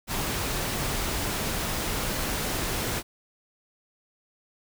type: noise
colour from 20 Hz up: pink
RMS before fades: -29 dBFS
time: 0.07-3.03 s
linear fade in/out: 50 ms
effects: none